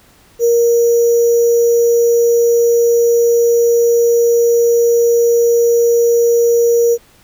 sine tone with sample-and-hold, 470 Hz, A#4, 14 cents sharp, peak -8 dBFS, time 0.39-6.98 s, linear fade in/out 50 ms, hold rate 6300 Hz, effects pink hiss -48 dBFS RMS until 7.23 s

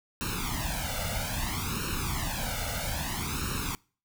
pink noise with flanger, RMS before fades -32 dBFS, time 0.21-3.75 s, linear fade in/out 0 ms, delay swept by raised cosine 0.73 to 1.42 ms, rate 0.61 Hz, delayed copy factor +1, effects noise-tail reverb RT60 0.4 s tail -25 dB re dry

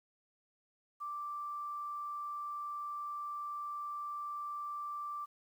sine tone with quantisation, 1174.7 Hz, D6, in tune, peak -38 dBFS, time 1-5.26 s, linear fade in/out 20 ms, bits 11, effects none

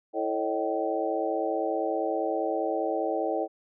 harmonic tone with a mistuned harmonic, 110 Hz, A2, in tune, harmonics 3 / 4 / 5 / 6 / 7, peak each -32 / -32 / -32 / -32 / -32 dBFS, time 0.13-3.48 s, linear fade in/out 50 ms, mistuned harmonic 6, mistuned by -94 cents, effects none

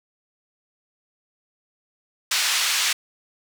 white band-pass noise, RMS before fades -22 dBFS, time 2.31-2.93 s, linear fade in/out 5 ms, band 1500 to 5600 Hz, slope 12 dB/octave, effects none

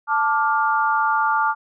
sine chord, D minor, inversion second, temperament just, 881 / 1174.7 / 1409.6 Hz, A5 / D6 / F6, +2 / 0 / +16 cents, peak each -20 / -21 / -22 dBFS, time 0.07-1.55 s, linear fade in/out 50 ms, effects none

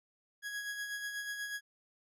40% pulse tone with tremolo, 1661.2 Hz, G#6, in tune, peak -35 dBFS, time 0.42-1.61 s, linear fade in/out 50 ms, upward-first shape sine, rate 8.2 Hz, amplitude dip 45%, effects resampled to 32000 Hz

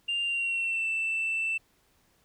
sine tone with pitch glide, 2794 to 2663 Hz, F7 to E7, 0 to +17 cents, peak -25 dBFS, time 0.08-1.58 s, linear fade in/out 10 ms, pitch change -83 cents, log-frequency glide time 0.23-0.88 s, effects tanh soft clip ceiling -24 dBFS + pink hiss -67 dBFS RMS until 2.24 s

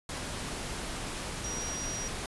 sine tone in noise, 5740 Hz, F8, 47 cents sharp, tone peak -36 dBFS, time 1.44-2.08 s, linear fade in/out 2 ms, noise pink, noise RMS -37 dBFS, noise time 0.09-2.26 s, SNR -2 dB, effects resampled to 24000 Hz

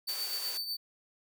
45% pulse tone with tremolo, 4555 Hz, C#8, 46 cents sharp, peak -31 dBFS, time 0.07-0.77 s, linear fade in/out 10 ms, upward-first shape triangle, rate 8.1 Hz, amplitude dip 60%
white high-pass noise, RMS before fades -41 dBFS, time 0.08-0.58 s, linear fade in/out 10 ms, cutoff 330 Hz, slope 48 dB/octave
effects none

